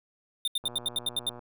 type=tone bursts; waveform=square; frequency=3620 Hz; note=A7; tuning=48 cents sharp; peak=-26 dBFS; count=9; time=0.45-1.293 s; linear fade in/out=2 ms; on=27 ms; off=75 ms
type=click train; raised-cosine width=1 ms; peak=-31 dBFS; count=92; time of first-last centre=0.64-1.392 s; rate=121 Hz
effects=none